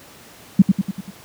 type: tone with echo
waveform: sine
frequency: 192.3 Hz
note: G3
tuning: 33 cents flat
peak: -4 dBFS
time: 0.59-0.62 s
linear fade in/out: 5 ms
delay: 97 ms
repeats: 5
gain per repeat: -5 dB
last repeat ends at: 1.105 s
effects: pink hiss -44 dBFS RMS until 1.24 s + high-pass 100 Hz 12 dB/octave